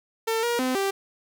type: tone with pitch steps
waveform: sawtooth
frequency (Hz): 449.5 / 474.8 / 256.4 / 392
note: A4 / A#4 / C4 / G4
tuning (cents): +37 / +32 / -35 / 0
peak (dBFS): -19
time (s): 0.27-0.91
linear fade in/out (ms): 10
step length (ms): 160
effects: none